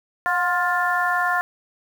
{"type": "harmonic tone with a mistuned harmonic", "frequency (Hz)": 351.8, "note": "F4", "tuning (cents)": 13, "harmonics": [2, 3, 4, 5], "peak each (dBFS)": [-24, -24, -24, -24], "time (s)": [0.26, 1.41], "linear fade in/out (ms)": 0, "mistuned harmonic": 2, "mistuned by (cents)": 37, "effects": ["7-bit"]}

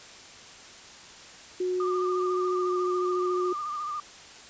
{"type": "tone with pitch glide", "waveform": "sine", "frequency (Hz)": [365, 362.5], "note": ["F#4", "F#4"], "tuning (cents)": [-24, -35], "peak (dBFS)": -25, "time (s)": [1.6, 3.53], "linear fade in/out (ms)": 5, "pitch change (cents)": -11, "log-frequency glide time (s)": [2.54, 2.66]}
{"type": "tone with vibrato", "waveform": "sine", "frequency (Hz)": 1200, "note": "D6", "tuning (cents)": 37, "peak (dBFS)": -30, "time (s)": [1.8, 4], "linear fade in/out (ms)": 2, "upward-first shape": "sine", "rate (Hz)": 14, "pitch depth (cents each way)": 47}
{"effects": ["white hiss -47 dBFS RMS until 4.49 s", "resampled to 16000 Hz"]}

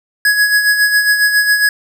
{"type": "tone with tremolo", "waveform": "square", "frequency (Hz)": 1674, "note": "G#6", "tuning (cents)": 13, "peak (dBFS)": -8, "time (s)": [0.25, 1.69], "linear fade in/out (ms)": 2, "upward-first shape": "sine", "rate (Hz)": 7.3, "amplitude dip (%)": 55, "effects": []}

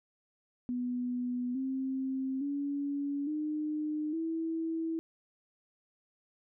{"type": "tone with pitch steps", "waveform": "sine", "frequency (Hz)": [246.9, 264.6, 283.6, 304, 325.8], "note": ["B3", "C4", "C#4", "D#4", "E4"], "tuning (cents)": [0, 20, 40, -40, -20], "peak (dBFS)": -31, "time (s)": [0.69, 4.99], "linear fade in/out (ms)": 0, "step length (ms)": 860, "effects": []}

